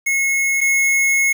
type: tone pair in turn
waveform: square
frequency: 2176 / 2176 Hz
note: C#7 / C#7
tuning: -33 / -33 cents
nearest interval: unison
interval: 0 cents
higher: neither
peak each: -16 / -14 dBFS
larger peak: second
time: 0.06-0.61 / 0.61-1.33 s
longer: second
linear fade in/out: 10 ms
effects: 7-bit